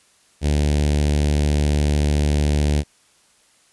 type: tone with notch filter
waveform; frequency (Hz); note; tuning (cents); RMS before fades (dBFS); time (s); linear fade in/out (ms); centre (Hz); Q
sawtooth; 73.7; D2; +7; -18; 0.41-2.84; 50; 1200; 0.71
effects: white hiss -57 dBFS RMS until 3.72 s + resampled to 24000 Hz